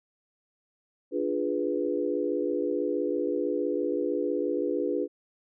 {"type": "chord", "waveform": "sine", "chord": "D diminished seventh", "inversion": "none", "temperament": "equal", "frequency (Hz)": [293.7, 349.2, 415.3, 493.9], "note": ["D4", "F4", "Ab4", "Cb5"], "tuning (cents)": [0, 0, 0, 0], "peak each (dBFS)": -31, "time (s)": [1.11, 5.08], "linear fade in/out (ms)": 50, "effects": []}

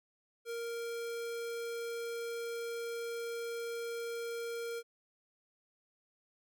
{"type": "tone", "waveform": "square", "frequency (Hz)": 466.2, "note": "A#4", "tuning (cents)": 0, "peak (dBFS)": -38, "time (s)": [0.45, 4.83], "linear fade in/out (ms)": 50, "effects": []}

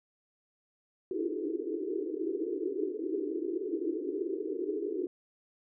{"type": "band-pass noise", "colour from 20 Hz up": "pink", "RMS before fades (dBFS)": -34, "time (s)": [1.11, 5.07], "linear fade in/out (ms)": 2, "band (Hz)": [300, 440], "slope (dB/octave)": 96, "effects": []}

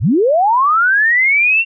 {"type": "linear sweep", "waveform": "sine", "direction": "up", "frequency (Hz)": [68.6, 2758], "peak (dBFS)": -9, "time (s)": [0, 1.65], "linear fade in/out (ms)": 50, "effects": []}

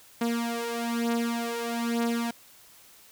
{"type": "beating tone pair", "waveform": "sawtooth", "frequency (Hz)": [233.1, 234.2], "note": ["A#3", "A#3"], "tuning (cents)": [0, 8], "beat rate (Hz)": 1.1, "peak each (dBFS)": [-27, -25], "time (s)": [0.21, 2.31], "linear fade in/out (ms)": 5, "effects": ["white hiss -54 dBFS RMS until 3.11 s"]}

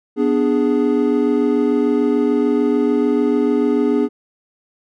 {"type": "chord", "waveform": "triangle", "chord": "G# diminished", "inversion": "first", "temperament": "equal", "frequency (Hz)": [246.9, 293.7, 415.3], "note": ["B3", "D4", "G#4"], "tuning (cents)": [0, 0, 0], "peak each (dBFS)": -16, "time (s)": [0.16, 4.09], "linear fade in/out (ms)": 50, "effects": []}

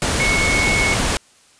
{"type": "tone in noise", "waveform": "sine", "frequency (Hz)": 2200, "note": "C#7", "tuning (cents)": -14, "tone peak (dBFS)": -17, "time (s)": [0.2, 0.94], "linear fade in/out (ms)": 0, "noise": "pink", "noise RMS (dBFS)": -19, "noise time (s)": [0.02, 1.17], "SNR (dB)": -1, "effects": ["white hiss -52 dBFS RMS until 1.59 s", "resampled to 22050 Hz"]}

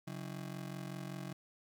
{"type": "ring-modulated tone", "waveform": "35% pulse", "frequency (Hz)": 159.6, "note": "D#3", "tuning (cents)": 44, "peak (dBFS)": -37, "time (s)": [0.07, 1.33], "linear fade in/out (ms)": 5, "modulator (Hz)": 22.6, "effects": ["12-bit"]}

